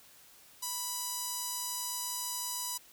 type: tone with notch filter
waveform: 5% pulse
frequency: 987.8 Hz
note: B5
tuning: in tune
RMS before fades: -37 dBFS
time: 0.62-2.78 s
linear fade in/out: 10 ms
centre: 2200 Hz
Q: 0.59
effects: white hiss -58 dBFS RMS until 2.92 s